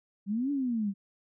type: exponential two-way sweep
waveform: sine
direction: up then down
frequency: 190.8 to 291.3 to 190.8 Hz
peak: -27 dBFS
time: 0.26-0.94 s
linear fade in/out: 50 ms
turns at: 0.51 s
effects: none